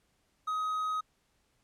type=tone; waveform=triangle; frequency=1261 Hz; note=D#6; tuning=23 cents sharp; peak=-28 dBFS; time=0.47-1.01 s; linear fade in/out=10 ms; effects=pink hiss -73 dBFS RMS until 1.63 s + low-pass 11000 Hz 12 dB/octave